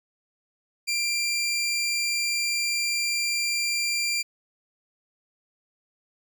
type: tone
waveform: 20% pulse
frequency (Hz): 2375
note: D7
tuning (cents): +19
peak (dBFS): -19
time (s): 0.87-4.23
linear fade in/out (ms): 20
effects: none